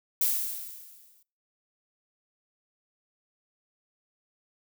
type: noise with exponential decay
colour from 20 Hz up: violet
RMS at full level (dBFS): -23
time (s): 0.21-1.23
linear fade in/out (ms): 5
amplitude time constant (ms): 220
effects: noise-tail reverb RT60 0.4 s tail -24 dB re dry